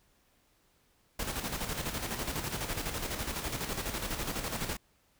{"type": "noise with tremolo", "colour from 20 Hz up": "pink", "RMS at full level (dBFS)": -34, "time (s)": [1.19, 4.77], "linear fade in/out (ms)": 5, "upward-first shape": "square", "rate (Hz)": 12, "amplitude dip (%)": 50, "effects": ["pink hiss -69 dBFS RMS until 5.19 s"]}